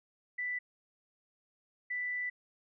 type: tone bursts at uneven times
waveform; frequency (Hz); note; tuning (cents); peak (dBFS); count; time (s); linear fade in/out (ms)
sine; 1981; B6; +5; -33; 2; 0.38-0.59 / 1.9-2.3; 10
effects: none